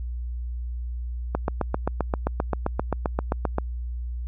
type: click train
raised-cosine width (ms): 1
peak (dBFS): -9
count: 18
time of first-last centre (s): 1.35-3.584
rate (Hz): 7.61
effects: added 60 Hz sine -28 dBFS peak until 4.27 s